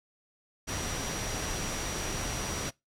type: tone in noise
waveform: sine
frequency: 5790 Hz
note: F#8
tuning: 38 cents flat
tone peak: -39 dBFS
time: 0.67-2.71 s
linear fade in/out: 20 ms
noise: pink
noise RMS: -34 dBFS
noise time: 0.67-2.71 s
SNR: -8 dB
effects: noise-tail reverb RT60 0.2 s tail -23 dB re dry + low-pass 10000 Hz 12 dB/octave